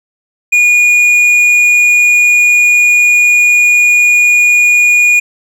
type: tone with tanh clipping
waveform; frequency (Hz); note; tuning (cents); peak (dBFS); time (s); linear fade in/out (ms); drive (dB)
sine; 2444; D#7; -32; -6; 0.52-5.2; 10; 7
effects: none